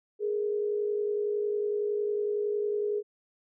sine tone pair together, 415.3 / 466.2 Hz, G#4 / A#4, 0 / 0 cents, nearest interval major second, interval 200 cents, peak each -27 / -35 dBFS, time 0.19-3.03 s, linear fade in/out 50 ms, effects none

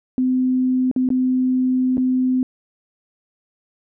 sine tone with dropouts, 255.9 Hz, C4, 38 cents flat, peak -15 dBFS, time 0.18-2.43 s, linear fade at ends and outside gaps 1 ms, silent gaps 0.914-0.962 / 1.089-1.103 / 1.971-1.979 s, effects none

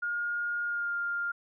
sine tone with pitch glide, 1423 to 1401.8 Hz, F6 to F6, +32 to +6 cents, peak -29 dBFS, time 0.02-1.32 s, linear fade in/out 10 ms, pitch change -26 cents, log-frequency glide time 0.65-0.95 s, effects none

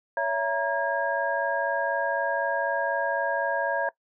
sine tone cluster, 561 / 665 / 941 / 1632 Hz, C#5 / E5 / A#5 / G#6, +21 / +15 / +16 / -31 cents, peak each -29 dBFS, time 0.17-3.89 s, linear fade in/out 2 ms, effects noise-tail reverb RT60 0.1 s tail -20 dB re dry

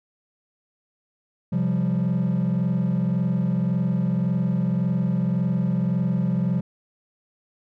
triangle chord, C suspended fourth, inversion none, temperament just, 130.81 / 174.42 / 196.22 Hz, C3 / F3 / G3, 0 / -2 / +2 cents, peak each -23 / -20 / -23 dBFS, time 1.52-6.61 s, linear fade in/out 10 ms, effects tanh soft clip ceiling -12 dBFS

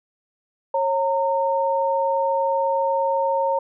sine tone pair together, 545.3 / 917 Hz, C#5 / A#5, -29 / -29 cents, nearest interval major sixth, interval 900 cents, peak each -21 dBFS, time 0.74-3.59 s, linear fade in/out 5 ms, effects none

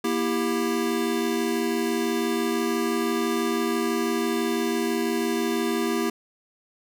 square chord, E diminished, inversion second, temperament just, 237.3 / 329.6 / 395.6 Hz, Bb3 / E4 / G4, +31 / 0 / +16 cents, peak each -28 dBFS, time 0.04-6.1 s, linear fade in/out 5 ms, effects none

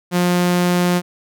sawtooth tone, 177.4 Hz, F3, 27 cents sharp, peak -10 dBFS, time 0.11-1.02 s, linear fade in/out 50 ms, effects none

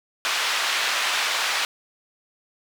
white band-pass noise, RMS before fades -24 dBFS, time 0.25-1.65 s, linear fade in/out 0 ms, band 880 to 3500 Hz, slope 12 dB/octave, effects none

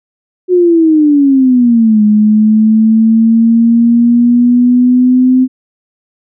sine exponential two-way sweep, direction down then up, 367.9 to 210 to 258 Hz, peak -4 dBFS, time 0.48-5.48 s, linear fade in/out 50 ms, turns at 2.03 s, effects none

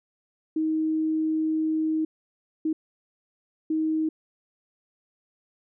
sine tone bursts at uneven times, 315.1 Hz, D#4, 22 cents sharp, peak -22 dBFS, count 3, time 0.56-2.05 / 2.65-2.73 / 3.7-4.09 s, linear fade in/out 5 ms, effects none

